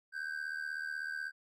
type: ring-modulated tone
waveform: triangle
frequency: 1563 Hz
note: G6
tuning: 6 cents flat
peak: -32 dBFS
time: 0.12-1.32 s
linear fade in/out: 50 ms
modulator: 38.1 Hz
effects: none